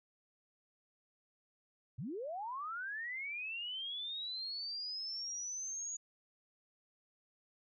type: linear sweep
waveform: sine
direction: up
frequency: 98 to 6770 Hz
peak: -39 dBFS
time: 1.98-5.97 s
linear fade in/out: 10 ms
effects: none